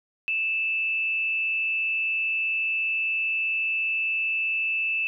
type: tone with frequency modulation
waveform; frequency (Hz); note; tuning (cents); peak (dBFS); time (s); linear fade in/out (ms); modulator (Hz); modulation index
sine; 2637; E7; 0; -23; 0.28-5.07; 0; 177; 0.29
effects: none